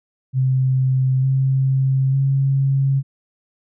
sine tone with pitch steps, 130.7 / 133.45 / 136.25 Hz, C3 / C3 / C#3, -1 / +35 / -29 cents, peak -14 dBFS, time 0.33-3.03 s, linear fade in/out 50 ms, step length 900 ms, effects none

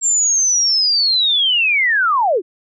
sine linear sweep, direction down, 7460 to 314.8 Hz, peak -12 dBFS, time 0.01-2.42 s, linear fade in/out 50 ms, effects none

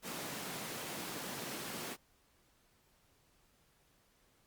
pink high-pass noise, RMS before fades -43 dBFS, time 0.02-1.97 s, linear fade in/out 50 ms, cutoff 150 Hz, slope 24 dB/octave, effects pink hiss -71 dBFS RMS until 4.46 s + Opus 48 kbps

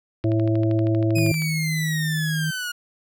harmonic tone, 110.2 Hz, A2, 3 cents sharp, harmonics 1 / 3 / 5 / 6, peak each -20 / -21 / -31 / -31 dBFS, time 0.24-1.32 s, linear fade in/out 5 ms
click train, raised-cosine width 0.3 ms, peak -23 dBFS, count 16, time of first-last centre 0.24-1.421 s, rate 12.7 Hz
sawtooth exponential sweep, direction down, 2520 to 1428 Hz, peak -23 dBFS, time 1.15-2.72 s, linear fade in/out 10 ms
sine tone with pitch glide, 157.9 to 156.54 Hz, D#3 to D#3, +26 to +11 cents, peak -22 dBFS, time 1.16-2.51 s, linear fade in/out 10 ms, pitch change -15 cents, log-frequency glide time 1.27-2.06 s
effects none

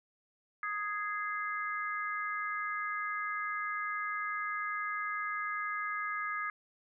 harmonic tone, 415.3 Hz, G#4, in tune, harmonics 3 / 4 / 5, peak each -36 / -38 / -40 dBFS, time 0.63-6.5 s, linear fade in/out 2 ms, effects none

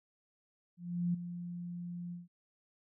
sine tone with ADSR envelope, 174.61 Hz, F3, in tune, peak -28 dBFS, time 0.77-2.28 s, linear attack 370 ms, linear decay 9 ms, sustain -11 dB, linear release 160 ms, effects none

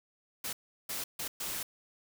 white noise bursts at uneven times, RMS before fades -37 dBFS, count 4, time 0.44-0.53 / 0.89-1.04 / 1.19-1.28 / 1.4-1.63 s, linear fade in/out 5 ms, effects none

